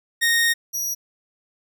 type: tone pair in turn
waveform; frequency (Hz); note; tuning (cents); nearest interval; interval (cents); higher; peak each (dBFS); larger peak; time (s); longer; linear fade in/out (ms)
sawtooth; 1857 / 5781; A#6 / F#8; -7 / -41; octave + minor sixth; 1966; second; -13 / -21; first; 0.21-0.54 / 0.73-0.95; first; 20
effects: none